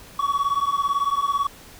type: beating tone pair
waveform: triangle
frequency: 1119 / 1137 Hz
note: C#6 / C#6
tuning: +16 / +44 cents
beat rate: 18 Hz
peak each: -21 dBFS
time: 0.19-1.47 s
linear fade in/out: 5 ms
effects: pink hiss -45 dBFS RMS until 1.79 s